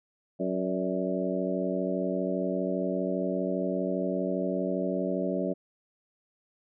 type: harmonic tone with a mistuned harmonic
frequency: 92.5 Hz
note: F#2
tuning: in tune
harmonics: 2 / 3 / 4 / 5 / 6 / 7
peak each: -32 / -33 / -34 / -37 / -33 / -36 dBFS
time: 0.39-5.54 s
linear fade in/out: 20 ms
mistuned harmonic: 6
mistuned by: +54 cents
effects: none